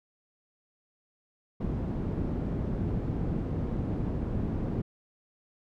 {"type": "low-pass noise", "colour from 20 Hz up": "white", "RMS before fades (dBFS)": -31, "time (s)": [1.6, 4.82], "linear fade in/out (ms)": 10, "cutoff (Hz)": 210, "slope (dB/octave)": 12, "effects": []}